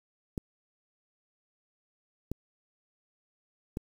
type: clicks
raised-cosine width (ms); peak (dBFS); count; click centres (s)
3; -20; 3; 0.378 / 2.316 / 3.771
effects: 8-bit